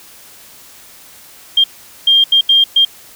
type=tone bursts at uneven times; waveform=sine; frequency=3202 Hz; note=G7; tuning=36 cents sharp; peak=-6 dBFS; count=5; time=1.57-1.64 / 2.07-2.24 / 2.32-2.41 / 2.49-2.64 / 2.76-2.85 s; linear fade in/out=5 ms; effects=white hiss -40 dBFS RMS until 3.15 s